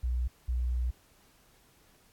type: tone pair in turn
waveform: sine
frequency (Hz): 61.3 / 61.3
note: B1 / B1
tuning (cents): -12 / -12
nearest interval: unison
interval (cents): 0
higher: neither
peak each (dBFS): -27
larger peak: neither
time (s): 0.03-0.28 / 0.48-0.91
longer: second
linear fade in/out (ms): 10
effects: pink hiss -63 dBFS RMS until 2.12 s + AAC 64 kbps